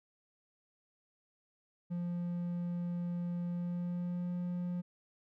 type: tone with pitch glide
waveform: triangle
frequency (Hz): 174.5 to 177.14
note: F3 to F3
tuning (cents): -1 to +25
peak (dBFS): -32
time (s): 1.9-4.82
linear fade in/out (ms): 20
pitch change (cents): +26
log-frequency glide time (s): 3.47-4.32
effects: none